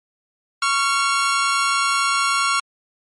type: tone pair together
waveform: sawtooth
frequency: 1108.7 / 1378.3 Hz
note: C#6 / F6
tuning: 0 / -23 cents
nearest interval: major third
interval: 377 cents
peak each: -16 dBFS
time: 0.62-2.6 s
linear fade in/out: 5 ms
effects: MP3 48 kbps